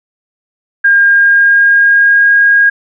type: tone with pitch glide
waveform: sine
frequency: 1612 to 1631.7 Hz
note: G6 to G#6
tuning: +48 to -31 cents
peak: -4 dBFS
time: 0.84-2.7 s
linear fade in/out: 10 ms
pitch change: +21 cents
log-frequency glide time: 1.06-2.32 s
effects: none